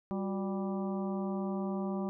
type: harmonic tone with a mistuned harmonic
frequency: 196 Hz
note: G3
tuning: in tune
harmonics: 1 / 2 / 3 / 4 / 5 / 6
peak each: -33 / -39 / -43 / -45 / -47 / -49 dBFS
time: 0.11-2.09 s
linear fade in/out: 0 ms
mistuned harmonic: 2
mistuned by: -120 cents
effects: none